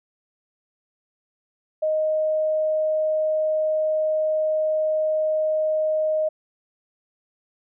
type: tone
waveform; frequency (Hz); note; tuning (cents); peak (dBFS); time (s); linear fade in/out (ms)
sine; 622.3; D#5; 0; -19; 1.82-6.29; 10
effects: none